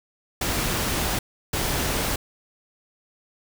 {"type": "noise bursts at uneven times", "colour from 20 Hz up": "pink", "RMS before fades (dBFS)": -25, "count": 2, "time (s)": [[0.41, 1.19], [1.53, 2.16]], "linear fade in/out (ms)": 5, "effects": []}